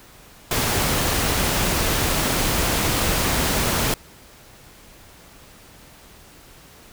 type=noise; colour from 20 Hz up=pink; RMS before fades=-21 dBFS; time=0.51-3.94 s; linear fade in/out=2 ms; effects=pink hiss -47 dBFS RMS until 6.92 s